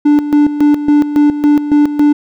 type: tone with tremolo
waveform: triangle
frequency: 294 Hz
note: D4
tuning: 2 cents sharp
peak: -3 dBFS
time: 0.05-2.13 s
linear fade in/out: 10 ms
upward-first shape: square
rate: 3.6 Hz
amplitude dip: 70%
effects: none